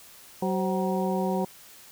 harmonic tone with a mistuned harmonic, 188.4 Hz, F#3, 32 cents sharp, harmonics 1 / 2 / 3 / 4 / 5, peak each -27 / -30 / -32 / -33 / -34 dBFS, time 0.42-1.45 s, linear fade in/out 5 ms, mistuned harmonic 3, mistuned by -110 cents, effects white hiss -50 dBFS RMS until 1.91 s

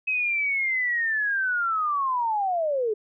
sine linear sweep, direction down, 2561 to 410.3 Hz, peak -22 dBFS, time 0.07-2.94 s, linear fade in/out 10 ms, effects none

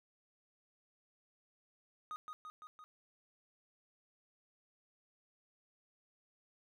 triangle tone with echo, 1244.5 Hz, D#6, in tune, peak -39 dBFS, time 2.11-2.16 s, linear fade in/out 0 ms, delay 170 ms, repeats 4, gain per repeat -3 dB, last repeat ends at 2.84 s, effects none

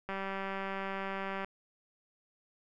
click train, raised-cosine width 0.5 ms, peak -23 dBFS, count 264, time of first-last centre 0.09-1.446 s, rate 194 Hz, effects none

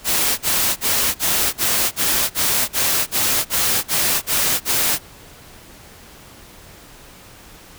white noise bursts, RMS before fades -18 dBFS, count 13, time 0.04-4.988 s, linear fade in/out 50 ms, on 340 ms, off 44 ms, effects pink hiss -43 dBFS RMS until 7.78 s

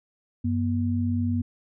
sine tone pair together, 95.44 / 240.7 Hz, G2 / B3, -46 / -44 cents, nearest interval octave + major third, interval 1602 cents, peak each -25 dBFS, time 0.44-1.42 s, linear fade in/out 10 ms, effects none

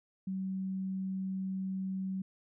sine tone, 190 Hz, F#3, 46 cents sharp, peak -33 dBFS, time 0.27-2.22 s, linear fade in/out 5 ms, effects none

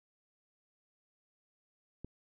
click, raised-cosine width 3 ms, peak -30 dBFS, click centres 2.046 s, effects none

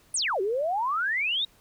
sine exponential two-way sweep, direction down then up, 10200 to 366.9 to 3837 Hz, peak -24 dBFS, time 0.14-1.45 s, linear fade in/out 5 ms, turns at 0.41 s, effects pink hiss -60 dBFS RMS until 1.6 s

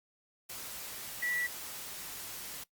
sine tone in noise, 1952 Hz, B6, 21 cents flat, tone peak -31 dBFS, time 1.22-1.47 s, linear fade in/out 10 ms, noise white, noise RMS -43 dBFS, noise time 0.49-2.64 s, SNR +9 dB, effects noise-tail reverb RT60 0.1 s tail -19 dB re dry + Opus 48 kbps

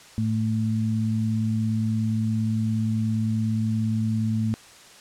sine tone pair together, 110.35 / 220.7 Hz, A2 / A3, +5 / +5 cents, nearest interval octave, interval 1200 cents, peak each -24 dBFS, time 0.18-4.54 s, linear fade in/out 0 ms, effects white hiss -48 dBFS RMS until 5 s + low-pass 8000 Hz 12 dB/octave

